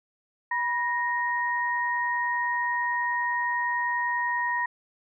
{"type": "tone pair together", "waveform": "sine", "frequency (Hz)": [975, 1864.7], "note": ["B5", "A#6"], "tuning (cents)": [-23, 0], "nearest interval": "major seventh", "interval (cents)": 1123, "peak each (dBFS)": -27, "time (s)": [0.51, 4.66], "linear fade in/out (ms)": 5, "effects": []}